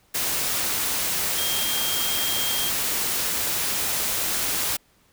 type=tone in noise; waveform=sine; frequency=3217 Hz; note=G7; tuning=44 cents sharp; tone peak=-28 dBFS; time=1.37-2.7 s; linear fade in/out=10 ms; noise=white; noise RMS=-25 dBFS; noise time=0.14-4.77 s; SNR=-6 dB; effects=pink hiss -61 dBFS RMS until 5.12 s